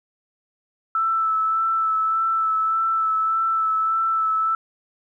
sine tone with vibrato, 1318.5 Hz, E6, in tune, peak -18 dBFS, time 0.95-4.55 s, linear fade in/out 2 ms, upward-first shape sine, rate 1.7 Hz, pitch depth 18 cents each way, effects 10-bit

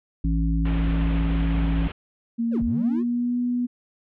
harmonic tone, 55.2 Hz, A1, 6 cents sharp, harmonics 1 / 3 / 5, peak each -21 / -25 / -28 dBFS, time 0.24-1.88 s, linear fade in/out 5 ms
pink low-pass noise, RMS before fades -35 dBFS, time 0.65-1.92 s, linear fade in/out 5 ms, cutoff 3300 Hz, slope 48 dB/octave
sine tone with pitch glide, 232 to 244.5 Hz, A#3 to B3, -8 to -17 cents, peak -21 dBFS, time 2.38-3.67 s, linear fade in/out 20 ms, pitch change +91 cents, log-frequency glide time 2.59-3.38 s
triangle linear two-way sweep, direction down then up, 620 to 34.6 to 385.4 Hz, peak -25 dBFS, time 2.51-3.04 s, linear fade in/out 50 ms, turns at 2.63 s
effects none

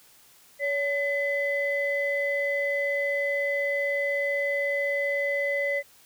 sine tone pair together, 565.7 / 2016 Hz, C#5 / B6, +35 / +35 cents, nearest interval octave + minor seventh, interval 2200 cents, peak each -26 dBFS, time 0.59-5.83 s, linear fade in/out 50 ms, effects tanh soft clip ceiling -17 dBFS + white hiss -56 dBFS RMS until 6.05 s

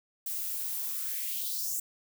violet noise with high-pass filter sweep, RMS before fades -34 dBFS, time 0.26-1.8 s, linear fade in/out 5 ms, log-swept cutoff 250 to 7600 Hz, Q 3.3, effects none

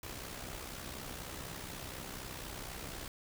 pink noise with amplitude modulation, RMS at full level -42 dBFS, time 0.03-3.08 s, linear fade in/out 2 ms, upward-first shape sine, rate 64.1 Hz, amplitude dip 55%, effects none

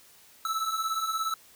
square beating tone pair, 1301 / 1318 Hz, E6 / E6, -23 / -1 cents, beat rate 17 Hz, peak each -34 / -30 dBFS, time 0.45-1.34 s, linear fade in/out 2 ms, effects white hiss -56 dBFS RMS until 1.55 s

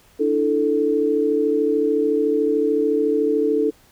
sine chord, D suspended second, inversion none, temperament equal with one note detuned, 293.7 / 327.4 / 440 Hz, D4 / E4 / A4, 0 / -12 / 0 cents, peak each -22 / -24 / -18 dBFS, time 0.19-3.71 s, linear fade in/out 20 ms, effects pink hiss -54 dBFS RMS until 3.91 s

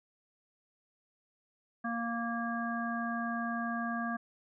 harmonic tone, 233.1 Hz, A#3, in tune, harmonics 1 / 3 / 5 / 7, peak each -35 / -39 / -39 / -39 dBFS, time 1.84-4.17 s, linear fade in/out 10 ms, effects none

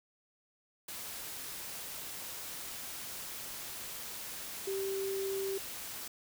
sine tone in noise, 388.9 Hz, G4, 14 cents flat, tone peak -33 dBFS, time 4.67-5.58 s, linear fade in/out 5 ms, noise white, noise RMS -43 dBFS, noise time 0.88-6.08 s, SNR +7 dB, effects none

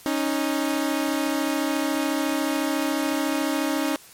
sawtooth tone pair together, 275.8 / 309.8 Hz, C#4 / D#4, -9 / -7 cents, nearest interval major second, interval 202 cents, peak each -21 dBFS, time 0.06-3.96 s, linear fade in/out 0 ms, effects white hiss -48 dBFS RMS until 4.13 s + MP3 64 kbps

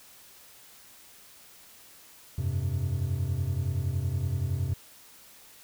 triangle chord, F suspended second, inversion none, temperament equal, 87.31 / 98 / 130.81 Hz, F2 / G2 / C3, 0 / 0 / 0 cents, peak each -29 dBFS, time 2.38-4.74 s, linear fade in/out 5 ms, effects white hiss -53 dBFS RMS until 5.63 s

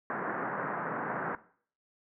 white band-pass noise, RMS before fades -35 dBFS, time 0.1-1.35 s, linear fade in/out 0 ms, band 130 to 1700 Hz, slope 48 dB/octave, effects noise-tail reverb RT60 0.5 s tail -17 dB re dry

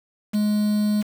triangle tone with quantisation, 210 Hz, G#3, 19 cents sharp, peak -16 dBFS, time 0.33-1.03 s, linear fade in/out 20 ms, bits 6, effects none

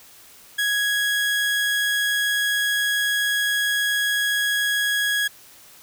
30% pulse tone, 1661.2 Hz, G#6, in tune, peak -17 dBFS, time 0.58-5.28 s, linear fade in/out 10 ms, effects white hiss -48 dBFS RMS until 5.82 s

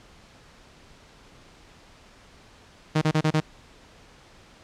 sawtooth tone bursts, 155.56 Hz, D#3, in tune, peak -15 dBFS, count 5, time 2.95-3.405 s, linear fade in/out 10 ms, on 67 ms, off 30 ms, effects pink hiss -52 dBFS RMS until 4.63 s + low-pass 6000 Hz 12 dB/octave

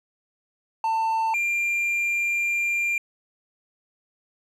triangle tone pair in turn, 894 / 2387 Hz, A5 / D7, +27 / +28 cents, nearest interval octave + perfect fourth, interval 1701 cents, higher second, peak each -19 / -20 dBFS, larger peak first, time 0.84-1.34 / 1.34-2.98 s, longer second, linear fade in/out 2 ms, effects resampled to 32000 Hz

